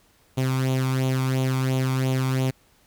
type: tone with flanger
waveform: sawtooth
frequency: 130.81 Hz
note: C3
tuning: in tune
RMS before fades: -23 dBFS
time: 0.37-2.51 s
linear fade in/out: 10 ms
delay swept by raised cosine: 0.29 to 0.89 ms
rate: 2.9 Hz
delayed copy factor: +0.65
effects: pink hiss -60 dBFS RMS until 2.86 s